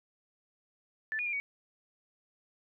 sine tone with pitch steps, 1756 / 2450 / 2396 / 2247 Hz, A6 / D#7 / D7 / C#7, -4 / -27 / +34 / +23 cents, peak -31 dBFS, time 1.12-1.4 s, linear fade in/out 0 ms, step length 70 ms, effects none

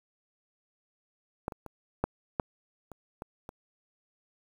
clicks, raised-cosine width 1 ms, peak -17 / -26 / -28 / -12 / -13 / -30 / -24 / -27 dBFS, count 8, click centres 1.481 / 1.522 / 1.663 / 2.04 / 2.398 / 2.917 / 3.221 / 3.491 s, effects 8-bit

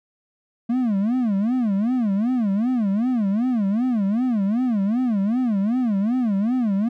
triangle tone with vibrato, 223.4 Hz, A3, 27 cents sharp, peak -16 dBFS, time 0.69-6.89 s, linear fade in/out 10 ms, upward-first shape sine, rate 2.6 Hz, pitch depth 250 cents each way, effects none

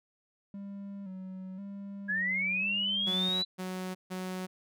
triangle tone with vibrato, 193.2 Hz, G3, 25 cents flat, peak -37 dBFS, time 0.54-3.29 s, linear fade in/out 2 ms, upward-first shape square, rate 0.96 Hz, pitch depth 52 cents each way
sine linear sweep, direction up, 1640 to 4005 Hz, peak -28 dBFS, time 2.08-3.45 s, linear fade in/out 20 ms
sawtooth tone bursts, 185 Hz, F#3, in tune, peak -31 dBFS, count 3, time 3.06-4.47 s, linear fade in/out 20 ms, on 370 ms, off 150 ms
effects none

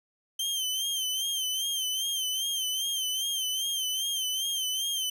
sawtooth tone with vibrato, 3118 Hz, G7, 10 cents flat, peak -25 dBFS, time 0.39-5.1 s, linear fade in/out 5 ms, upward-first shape sine, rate 2.5 Hz, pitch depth 69 cents each way, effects none

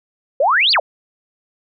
sine exponential two-way sweep, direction up then down, 508 to 4934 to 511 Hz, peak -11 dBFS, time 0.4-0.8 s, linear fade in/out 5 ms, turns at 0.72 s, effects none

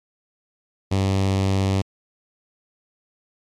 sawtooth tone with notch filter, 96.8 Hz, G2, 21 cents flat, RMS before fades -20 dBFS, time 0.91-1.82 s, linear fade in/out 10 ms, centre 1500 Hz, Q 1.5, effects low-pass 7000 Hz 12 dB/octave + MP3 96 kbps

